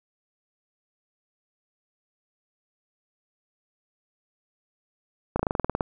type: slowing click train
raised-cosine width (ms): 1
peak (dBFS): -10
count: 11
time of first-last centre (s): 5.36-5.808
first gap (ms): 34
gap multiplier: 1.06
effects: none